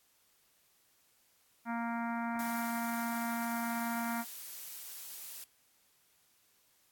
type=harmonic tone; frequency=233.1 Hz; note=A#3; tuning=in tune; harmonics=1 / 3 / 4 / 5 / 6 / 7 / 8 / 9 / 10; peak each=-36 / -42 / -40 / -49 / -43 / -50 / -51 / -52 / -54 dBFS; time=1.65-4.25 s; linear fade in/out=50 ms
type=noise; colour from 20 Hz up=blue; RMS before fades=-45 dBFS; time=2.39-5.44 s; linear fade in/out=2 ms
effects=white hiss -70 dBFS RMS until 6.91 s + AAC 64 kbps